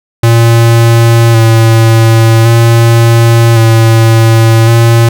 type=tone with vibrato; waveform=square; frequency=114.6 Hz; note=A#2; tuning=29 cents flat; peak=-3 dBFS; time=0.23-5.09 s; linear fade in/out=5 ms; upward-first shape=square; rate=0.45 Hz; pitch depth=20 cents each way; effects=none